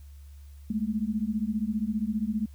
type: beating tone pair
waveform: sine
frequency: 207.7 / 222.7 Hz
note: G#3 / A3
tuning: 0 / +21 cents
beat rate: 15 Hz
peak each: -29 dBFS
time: 0.7-2.46 s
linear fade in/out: 5 ms
effects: added 71 Hz sine -44 dBFS peak until 2.54 s + white hiss -64 dBFS RMS until 2.54 s